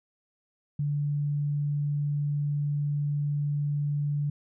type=tone; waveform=sine; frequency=145.6 Hz; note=D3; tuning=15 cents flat; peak=-25 dBFS; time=0.79-4.3 s; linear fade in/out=5 ms; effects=none